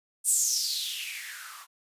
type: noise with band-pass filter sweep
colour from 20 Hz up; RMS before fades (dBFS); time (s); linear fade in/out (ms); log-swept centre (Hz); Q
violet; -30; 0.24-1.67; 50; 9000 to 1000; 6.1
effects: resampled to 32000 Hz